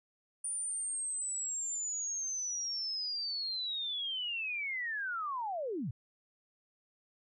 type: linear sweep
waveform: sine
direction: down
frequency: 9397 to 94.8 Hz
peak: -34 dBFS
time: 0.44-5.91 s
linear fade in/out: 5 ms
effects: none